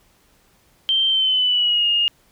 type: tone with pitch glide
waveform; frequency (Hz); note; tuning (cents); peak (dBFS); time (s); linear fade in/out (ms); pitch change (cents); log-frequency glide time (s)
sine; 3136 to 2843; G7 to F7; 0 to +30; -15; 0.89-2.08; 0; -170; 1.08-1.88
effects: pink hiss -58 dBFS RMS until 2.31 s